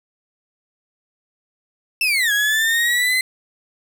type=linear two-way sweep; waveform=35% pulse; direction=down then up; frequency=2702 to 1643 to 2057 Hz; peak=-14 dBFS; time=2.01-3.21 s; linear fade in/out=2 ms; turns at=2.32 s; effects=none